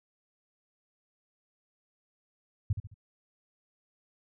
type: tone with echo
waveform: sine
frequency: 101.2 Hz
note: G#2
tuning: 44 cents flat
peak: -23 dBFS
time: 2.7-2.73 s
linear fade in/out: 5 ms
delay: 71 ms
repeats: 3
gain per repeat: -8 dB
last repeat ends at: 2.943 s
effects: none